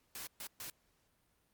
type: noise bursts at uneven times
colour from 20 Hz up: white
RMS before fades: -45 dBFS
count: 3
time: 0.15-0.27 / 0.4-0.47 / 0.6-0.7 s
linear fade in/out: 2 ms
effects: pink hiss -75 dBFS RMS until 1.53 s + Opus 48 kbps